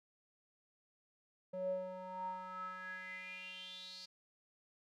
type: tone with band-pass filter sweep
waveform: square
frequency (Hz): 185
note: F#3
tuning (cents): 0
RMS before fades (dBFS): -45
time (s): 1.53-4.06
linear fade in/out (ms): 10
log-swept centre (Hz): 480 to 4700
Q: 8.4
effects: none